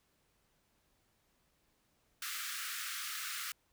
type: high-pass noise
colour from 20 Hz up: pink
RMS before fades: -41 dBFS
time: 2.22-3.52 s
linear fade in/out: 2 ms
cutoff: 1200 Hz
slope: 96 dB/octave
effects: pink hiss -75 dBFS RMS until 3.72 s